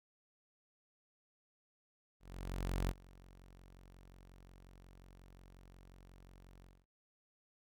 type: tone with ADSR envelope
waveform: sawtooth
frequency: 45.58 Hz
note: F#1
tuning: 25 cents flat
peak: -29 dBFS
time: 2.2-6.86 s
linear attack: 690 ms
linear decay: 46 ms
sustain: -24 dB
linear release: 220 ms
effects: none